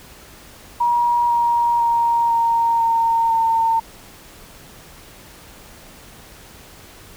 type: tone with pitch steps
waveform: sine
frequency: 954 / 944.7 / 935.4 / 926.3 / 917.3 / 908.3 Hz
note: A#5 / A#5 / A#5 / A#5 / A#5 / A#5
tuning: +40 / +23 / +6 / -11 / -28 / -45 cents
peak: -14 dBFS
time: 0.8-3.8 s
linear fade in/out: 10 ms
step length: 500 ms
effects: pink hiss -43 dBFS RMS until 7.16 s